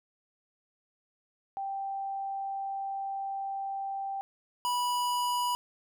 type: tone pair in turn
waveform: sine / square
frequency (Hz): 784 / 979.4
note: G5 / B5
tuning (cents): 0 / -15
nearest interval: major third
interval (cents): 385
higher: second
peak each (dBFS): -32 / -28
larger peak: second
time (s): 1.57-4.21 / 4.65-5.55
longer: first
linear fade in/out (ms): 0
effects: none